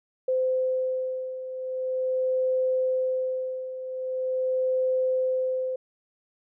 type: beating tone pair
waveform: sine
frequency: 515 / 515.43 Hz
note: C5 / C5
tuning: -28 / -26 cents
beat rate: 0.43 Hz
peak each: -30 / -25 dBFS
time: 0.28-5.76 s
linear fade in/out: 5 ms
effects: none